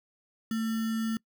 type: tone with sample-and-hold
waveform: sine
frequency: 223.5 Hz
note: A3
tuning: 27 cents sharp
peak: -27 dBFS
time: 0.51-1.17 s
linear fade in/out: 2 ms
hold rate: 1575 Hz
effects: noise-tail reverb RT60 0.1 s tail -25 dB re dry